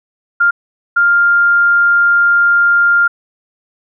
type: tone bursts at uneven times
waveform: sine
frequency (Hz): 1400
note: F6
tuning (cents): +4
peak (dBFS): -7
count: 2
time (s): 0.4-0.51 / 0.96-3.08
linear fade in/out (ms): 10
effects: none